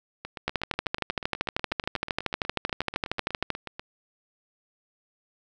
two click trains, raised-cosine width 0.3 ms, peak -9 / -19 dBFS, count 40 / 30, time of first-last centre 0.48-3.503 / 0.25-3.795 s, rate 12.9 / 8.18 Hz, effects none

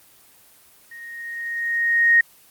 sine tone with level ramp, 1864.7 Hz, A#6, in tune, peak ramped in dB -37 to -10 dBFS, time 0.91-2.21 s, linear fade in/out 5 ms, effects white hiss -52 dBFS RMS until 2.5 s + Opus 24 kbps

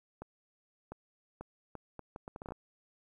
accelerating click train, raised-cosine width 1 ms, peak -29 dBFS, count 13, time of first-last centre 0.22-2.521 s, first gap 700 ms, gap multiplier 0.7, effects 11-bit

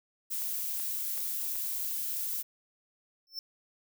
violet noise, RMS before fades -34 dBFS, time 0.3-2.43 s, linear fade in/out 20 ms
click train, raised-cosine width 0.3 ms, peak -32 dBFS, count 4, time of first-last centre 0.42-1.556 s, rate 2.64 Hz
square tone with exponential growth, 5350 Hz, E8, 25 cents sharp, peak -32 dBFS, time 3.27-3.39 s, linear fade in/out 1 ms, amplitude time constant 25 ms
effects none

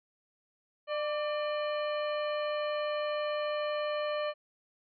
harmonic tone with a mistuned harmonic, 599 Hz, D5, 34 cents sharp, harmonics 1 / 2 / 3 / 4 / 5 / 7, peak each -31 / -38 / -43 / -45 / -45 / -50 dBFS, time 0.87-4.34 s, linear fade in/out 50 ms, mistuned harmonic 2, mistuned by -44 cents, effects none

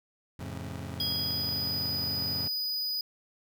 25% pulse chord, F augmented, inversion none, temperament just, 87.31 / 109.13 / 136.42 Hz, F2 / A2 / C#3, 0 / -14 / -27 cents, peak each -36 / -38 / -38 dBFS, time 0.39-2.48 s, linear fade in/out 5 ms
square tone, 4962 Hz, D#8, 6 cents flat, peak -30 dBFS, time 1-3.01 s, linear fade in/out 2 ms
triangle tone with exponential decay, 3291 Hz, G#7, 16 cents flat, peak -31 dBFS, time 1-2.15 s, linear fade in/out 1 ms, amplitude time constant 250 ms
effects none

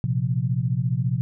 sine chord, Bb suspended second, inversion none, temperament just, 116.54 / 131.11 / 174.81 Hz, Bb2 / C3 / F3, 0 / +4 / +2 cents, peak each -25 / -23 / -28 dBFS, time 0.04-1.21 s, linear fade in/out 0 ms, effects none

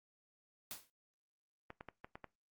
white noise with exponential decay, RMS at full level -42 dBFS, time 0.71-0.9 s, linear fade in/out 0 ms, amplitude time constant 41 ms
clicks, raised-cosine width 0.5 ms, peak -32 dBFS, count 6, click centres 1.704 / 1.809 / 1.887 / 2.045 / 2.155 / 2.243 s
effects noise-tail reverb RT60 0.2 s tail -20 dB re dry + Opus 48 kbps

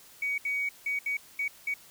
triangle tone bursts at uneven times, 2251 Hz, C#7, 26 cents sharp, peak -24 dBFS, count 6, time 0.22-0.38 / 0.45-0.69 / 0.86-0.99 / 1.06-1.17 / 1.39-1.48 / 1.67-1.74 s, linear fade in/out 5 ms, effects tanh soft clip ceiling -25 dBFS + white hiss -54 dBFS RMS until 1.9 s

